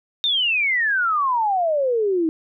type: exponential sweep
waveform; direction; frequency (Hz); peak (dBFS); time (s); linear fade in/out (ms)
sine; down; 3707 to 311.1; -17; 0.24-2.29; 0
effects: none